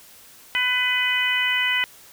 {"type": "harmonic tone", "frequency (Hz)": 500, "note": "B4", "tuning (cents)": 21, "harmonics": [2, 3, 4, 5, 6], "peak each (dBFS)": [-32, -28, -22, -26, -25], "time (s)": [0.55, 1.84], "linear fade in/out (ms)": 0, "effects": ["white hiss -48 dBFS RMS until 2.12 s"]}